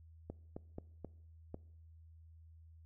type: clicks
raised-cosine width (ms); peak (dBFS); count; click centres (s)
2; -30; 5; 0.3 / 0.565 / 0.784 / 1.047 / 1.544
effects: noise-tail reverb RT60 0.7 s tail -22 dB re dry + added 81 Hz sine -56 dBFS peak until 2.85 s